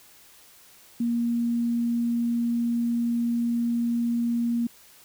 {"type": "tone", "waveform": "sine", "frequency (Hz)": 235.6, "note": "A#3", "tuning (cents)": 19, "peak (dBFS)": -22, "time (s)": [1, 4.67], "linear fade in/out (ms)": 5, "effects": ["white hiss -53 dBFS RMS until 5.04 s"]}